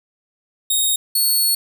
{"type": "tone pair in turn", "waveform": "10% pulse", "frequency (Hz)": [3731, 4398], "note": ["A#7", "C#8"], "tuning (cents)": [1, -14], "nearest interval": "minor third", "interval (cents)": 285, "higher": "second", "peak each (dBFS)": -8, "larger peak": "neither", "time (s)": [[0.7, 0.96], [1.15, 1.55]], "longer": "second", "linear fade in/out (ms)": 5, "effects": []}